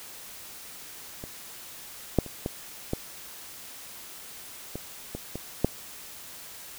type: clicks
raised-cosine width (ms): 2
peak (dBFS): -24 / -6 / -26 / -15 / -13 / -20 / -20 / -20 / -7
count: 9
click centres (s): 1.239 / 2.187 / 2.263 / 2.461 / 2.934 / 4.756 / 5.15 / 5.356 / 5.646
effects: white hiss -44 dBFS RMS until 6.78 s